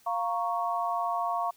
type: chord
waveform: sine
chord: Bb minor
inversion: second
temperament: equal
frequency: 698.5 / 932.3 / 1108.7 Hz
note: F5 / Bb5 / Db6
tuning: 0 / 0 / 0 cents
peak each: -30 / -33 / -31 dBFS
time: 0.06-1.51 s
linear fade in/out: 10 ms
effects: white hiss -61 dBFS RMS until 1.56 s